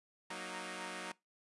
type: chord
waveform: 5% pulse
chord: D# minor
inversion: first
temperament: equal with one note detuned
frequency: 185 / 233.1 / 309.5 Hz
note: F#3 / A#3 / D#4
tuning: 0 / 0 / -9 cents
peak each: -34 / -37 / -35 dBFS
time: 0.3-1.12 s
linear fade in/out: 5 ms
effects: noise-tail reverb RT60 0.2 s tail -22 dB re dry + resampled to 24000 Hz